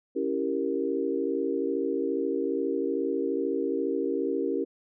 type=chord; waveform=sine; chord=C# diminished seventh; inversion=none; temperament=equal; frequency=277.2 / 329.6 / 392 / 466.2 Hz; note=C#4 / E4 / G4 / Bb4; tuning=0 / 0 / 0 / 0 cents; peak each=-31 / -32 / -30 / -31 dBFS; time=0.15-4.65 s; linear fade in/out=20 ms; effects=none